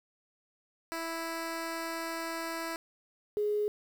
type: tone pair in turn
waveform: 10% pulse / sine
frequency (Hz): 329.6 / 417.8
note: E4 / G#4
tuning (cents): 0 / +10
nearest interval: major third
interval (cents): 410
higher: second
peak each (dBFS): -26 / -27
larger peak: first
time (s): 0.92-2.76 / 3.37-3.68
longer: first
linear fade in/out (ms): 0
effects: 9-bit